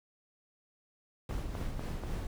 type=noise with tremolo; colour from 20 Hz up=brown; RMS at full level=-35 dBFS; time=1.29-2.27 s; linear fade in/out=2 ms; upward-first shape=sine; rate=3.8 Hz; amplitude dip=40%
type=click train; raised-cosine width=1 ms; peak=-26 dBFS; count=4; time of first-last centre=1.31-2.036 s; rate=4.13 Hz
effects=none